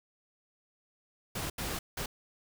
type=noise bursts at uneven times; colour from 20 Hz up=pink; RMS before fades=-36 dBFS; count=3; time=1.35-1.5 / 1.58-1.79 / 1.97-2.06 s; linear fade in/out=5 ms; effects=none